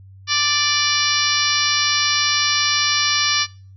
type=harmonic tone with a mistuned harmonic; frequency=587.3 Hz; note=D5; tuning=in tune; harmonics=2 / 3 / 4 / 5 / 6 / 7 / 8 / 9 / 10; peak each=-25 / -25 / -25 / -25 / -25 / -25 / -25 / -25 / -25 dBFS; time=0.27-3.47 s; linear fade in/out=50 ms; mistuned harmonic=10; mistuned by=-46 cents; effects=noise-tail reverb RT60 0.4 s tail -22 dB re dry + added 96 Hz sine -40 dBFS peak until 3.76 s